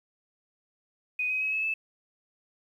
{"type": "tone with pitch steps", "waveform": "sine", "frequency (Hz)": [2492, 2524, 2556, 2589, 2622], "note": ["D#7", "D#7", "D#7", "E7", "E7"], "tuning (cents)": [2, 24, 46, -32, -10], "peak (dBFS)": -26, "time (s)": [1.19, 1.74], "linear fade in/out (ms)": 5, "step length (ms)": 110, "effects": ["10-bit"]}